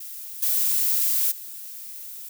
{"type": "noise with level steps", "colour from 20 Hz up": "violet", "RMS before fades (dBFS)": [-37, -22, -38], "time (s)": [0, 2.29], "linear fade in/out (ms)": 5, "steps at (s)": [0.42, 1.31], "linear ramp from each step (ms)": 10, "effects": []}